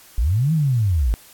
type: linear two-way sweep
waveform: sine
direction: up then down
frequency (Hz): 46.25 to 164.81 to 47.83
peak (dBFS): -15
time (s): 0.18-1.14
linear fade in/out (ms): 0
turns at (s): 0.53
effects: white hiss -47 dBFS RMS until 1.33 s + AAC 64 kbps